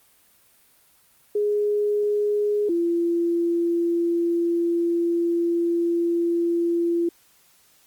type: tone pair in turn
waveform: sine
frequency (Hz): 415.5 / 340.8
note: G#4 / F4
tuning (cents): +1 / -42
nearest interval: minor third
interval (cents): 343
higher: first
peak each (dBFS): -19 / -19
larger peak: neither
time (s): 1.35-2.69 / 2.69-7.09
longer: second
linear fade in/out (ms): 5
effects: white hiss -58 dBFS RMS until 7.86 s + Opus 32 kbps